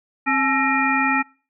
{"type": "harmonic tone with a mistuned harmonic", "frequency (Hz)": 267.3, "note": "C4", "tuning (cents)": 37, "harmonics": [1, 3, 5, 7, 9], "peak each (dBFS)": [-23, -23, -23, -23, -23], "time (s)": [0.26, 1.23], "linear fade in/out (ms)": 20, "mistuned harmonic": 3, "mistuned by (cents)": 110, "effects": ["noise-tail reverb RT60 0.4 s tail -25 dB re dry"]}